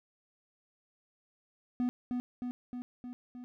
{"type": "tone with echo", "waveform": "triangle", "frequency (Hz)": 246.9, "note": "B3", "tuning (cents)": 0, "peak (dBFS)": -26, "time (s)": [1.8, 1.89], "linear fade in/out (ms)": 0, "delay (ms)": 310, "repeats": 5, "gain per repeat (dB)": -3, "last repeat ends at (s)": 3.44, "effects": []}